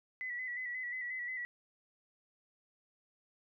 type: tone with vibrato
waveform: sine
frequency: 1981 Hz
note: B6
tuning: 5 cents sharp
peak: -37 dBFS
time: 0.21-1.45 s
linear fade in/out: 0 ms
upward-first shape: square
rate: 5.6 Hz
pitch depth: 38 cents each way
effects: none